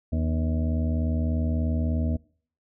harmonic tone with a mistuned harmonic, 80.1 Hz, E2, 49 cents flat, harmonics 1 / 2 / 3 / 4 / 6 / 7 / 8, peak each -24 / -33 / -29 / -38 / -44 / -43 / -39 dBFS, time 0.12-2.17 s, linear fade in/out 10 ms, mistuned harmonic 4, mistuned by -93 cents, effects noise-tail reverb RT60 0.5 s tail -23 dB re dry

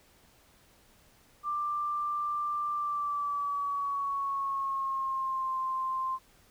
sine tone with pitch glide, 1183 to 1047.9 Hz, D6 to C6, +12 to +2 cents, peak -29 dBFS, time 1.43-6.19 s, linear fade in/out 50 ms, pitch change -210 cents, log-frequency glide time 2.73-5.55 s, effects pink hiss -62 dBFS RMS until 6.5 s

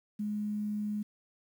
sine tone with quantisation, 209.5 Hz, G#3, 15 cents sharp, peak -31 dBFS, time 0.19-1.03 s, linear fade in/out 10 ms, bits 10, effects none

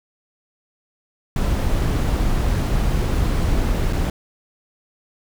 brown noise with dropouts, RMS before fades -19 dBFS, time 1.36-4.1 s, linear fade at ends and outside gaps 2 ms, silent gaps 3.927-3.931 s, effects none

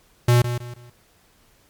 square tone with echo, 121.1 Hz, B2, 34 cents flat, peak -13 dBFS, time 0.28-0.42 s, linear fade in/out 5 ms, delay 160 ms, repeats 3, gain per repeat -10 dB, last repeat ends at 0.9 s, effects pink hiss -58 dBFS RMS until 1.69 s + MP3 96 kbps

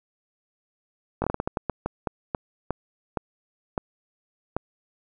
slowing click train, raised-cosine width 1 ms, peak -11 dBFS, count 16, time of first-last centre 1.22-4.566 s, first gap 20 ms, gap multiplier 1.3, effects none

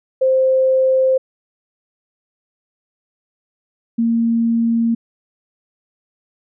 sine tone pair in turn, 523.3 / 230.6 Hz, C5 / A#3, 0 / -19 cents, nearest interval octave + major second, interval 1419 cents, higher first, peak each -11 / -13 dBFS, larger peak first, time 0.21-1.18 / 3.98-4.95 s, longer neither, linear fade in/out 10 ms, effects none

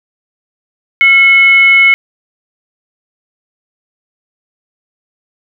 sine tone with frequency modulation, 2184 Hz, C#7, 26 cents flat, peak -3 dBFS, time 1.01-1.94 s, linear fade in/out 0 ms, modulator 812 Hz, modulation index 0.31, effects none

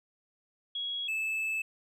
sine / triangle tone pair in turn, 3322 / 2619 Hz, G#7 / E7, 0 / -12 cents, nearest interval major third, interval 412 cents, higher first, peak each -32 / -28 dBFS, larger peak second, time 0.75-1.08 / 1.08-1.62 s, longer second, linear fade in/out 5 ms, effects none

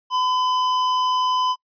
square tone, 1011 Hz, B5, 40 cents sharp, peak -19 dBFS, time 0.1-1.56 s, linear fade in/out 50 ms, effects noise-tail reverb RT60 0.1 s tail -26 dB re dry + resampled to 11025 Hz

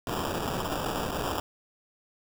violet noise with sample-and-hold, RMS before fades -31 dBFS, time 0.07-1.4 s, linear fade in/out 2 ms, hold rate 2100 Hz, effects none

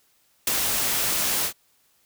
white noise with ADSR envelope, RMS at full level -20 dBFS, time 0.47-1.53 s, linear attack 4 ms, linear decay 19 ms, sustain -4 dB, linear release 84 ms, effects white hiss -64 dBFS RMS until 2.05 s

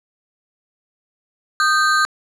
square ring-modulated tone, 1396.9 Hz, F6, in tune, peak -11 dBFS, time 1.6-2.05 s, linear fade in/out 0 ms, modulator 165 Hz, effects low-pass 7000 Hz 12 dB/octave

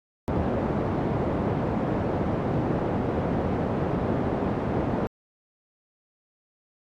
pink band-pass noise, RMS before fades -26 dBFS, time 0.28-5.07 s, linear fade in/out 0 ms, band 100 to 700 Hz, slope 12 dB/octave, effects AAC 64 kbps

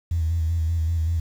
sine tone with vibrato, 82.1 Hz, E2, 6 cents flat, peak -19 dBFS, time 0.11-1.2 s, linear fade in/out 5 ms, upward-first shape square, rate 5.2 Hz, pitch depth 42 cents each way, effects tanh soft clip ceiling -15 dBFS + 8-bit

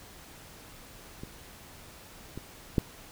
clicks, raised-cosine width 3 ms, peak -26 / -25 / -10 dBFS, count 3, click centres 1.235 / 2.376 / 2.782 s, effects pink hiss -50 dBFS RMS until 3.11 s

